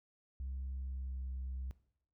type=tone with pitch glide; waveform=sine; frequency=66 to 64.87 Hz; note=C2 to C2; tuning=+16 to -14 cents; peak=-37 dBFS; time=0.4-1.71 s; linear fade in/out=0 ms; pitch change=-30 cents; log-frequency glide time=0.76-1.25 s; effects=noise-tail reverb RT60 0.7 s tail -19 dB re dry + tanh soft clip ceiling -36 dBFS